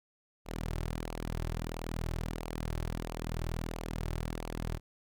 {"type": "tone with flanger", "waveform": "sawtooth", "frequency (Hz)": 40.61, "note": "E1", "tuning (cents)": -25, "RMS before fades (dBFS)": -37, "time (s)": [0.45, 4.8], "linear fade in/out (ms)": 50, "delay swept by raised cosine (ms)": [0.54, 4.24], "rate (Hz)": 1.5, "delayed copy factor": -0.55, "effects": []}